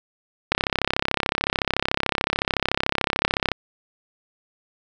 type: click train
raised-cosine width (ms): 0.3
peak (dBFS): -3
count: 102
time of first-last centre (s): 0.52-3.517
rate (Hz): 33.7
effects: none